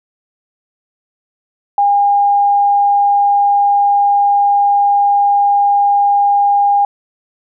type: tone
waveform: sine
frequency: 810 Hz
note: G#5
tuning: 43 cents flat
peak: -8 dBFS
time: 1.78-6.85 s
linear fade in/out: 2 ms
effects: none